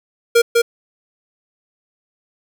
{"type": "tone with echo", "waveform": "square", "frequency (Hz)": 468.7, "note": "A#4", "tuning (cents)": 9, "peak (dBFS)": -9, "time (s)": [0.35, 0.42], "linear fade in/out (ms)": 10, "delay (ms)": 200, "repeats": 1, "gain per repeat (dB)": -2, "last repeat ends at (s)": 0.62, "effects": []}